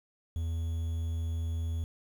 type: tone with quantisation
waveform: triangle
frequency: 82.41 Hz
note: E2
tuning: in tune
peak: -28 dBFS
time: 0.36-1.84 s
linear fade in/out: 0 ms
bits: 9
effects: none